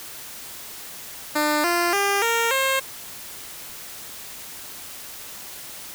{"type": "tone with pitch steps", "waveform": "10% pulse", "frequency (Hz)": [299.9, 346.5, 400.3, 462.5, 534.4], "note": ["D4", "F4", "G4", "A#4", "C5"], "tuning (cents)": [36, -14, 36, -14, 36], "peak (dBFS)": -11, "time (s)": [1.35, 2.8], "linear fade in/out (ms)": 10, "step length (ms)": 290, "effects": ["white hiss -38 dBFS RMS until 5.94 s"]}